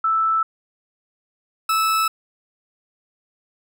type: tone pair in turn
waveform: sine / 40% pulse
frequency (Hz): 1318.5 / 1308.6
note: E6 / E6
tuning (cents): 0 / -13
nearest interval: unison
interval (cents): 13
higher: first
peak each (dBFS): -16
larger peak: neither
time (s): 0.04-0.43 / 1.69-2.08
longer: neither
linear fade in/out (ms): 5
effects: none